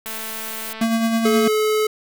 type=click train; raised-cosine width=0.3 ms; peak=-18 dBFS; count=173; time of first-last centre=0.06-0.838 s; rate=221 Hz
type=noise; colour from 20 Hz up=blue; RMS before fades=-31 dBFS; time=0.06-0.73 s; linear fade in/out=2 ms
type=tone with tremolo; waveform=square; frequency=227 Hz; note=A#3; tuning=46 cents flat; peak=-16 dBFS; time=0.81-1.48 s; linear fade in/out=5 ms; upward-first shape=sine; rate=9.4 Hz; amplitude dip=40%
type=tone; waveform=square; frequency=430 Hz; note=A4; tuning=40 cents flat; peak=-17 dBFS; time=1.25-1.87 s; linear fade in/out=5 ms
effects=none